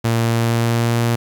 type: tone with pitch glide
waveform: sawtooth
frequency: 115.3 to 117.38 Hz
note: A#2 to A#2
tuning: -19 to +12 cents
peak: -11 dBFS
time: 0.04-1.16 s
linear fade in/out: 10 ms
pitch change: +31 cents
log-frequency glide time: 0.18-0.95 s
effects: 8-bit